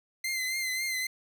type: tone with vibrato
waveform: sawtooth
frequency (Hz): 2071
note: C7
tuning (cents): -18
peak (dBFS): -26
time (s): 0.24-1.07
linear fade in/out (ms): 5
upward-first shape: triangle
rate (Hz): 3.7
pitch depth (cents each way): 48
effects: none